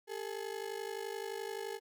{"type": "ring-modulated tone", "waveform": "35% pulse", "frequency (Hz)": 424.8, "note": "G#4", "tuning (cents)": 39, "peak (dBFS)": -34, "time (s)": [0.07, 1.8], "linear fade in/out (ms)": 50, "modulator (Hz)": 25.8, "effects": ["Opus 48 kbps"]}